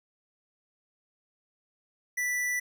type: tone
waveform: square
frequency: 1973 Hz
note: B6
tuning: 2 cents flat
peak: -28 dBFS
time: 2.17-2.6 s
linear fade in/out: 10 ms
effects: none